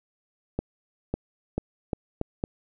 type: accelerating click train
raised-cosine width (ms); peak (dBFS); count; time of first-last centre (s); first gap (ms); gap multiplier
2; -13; 6; 0.59-2.439; 550; 0.8
effects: none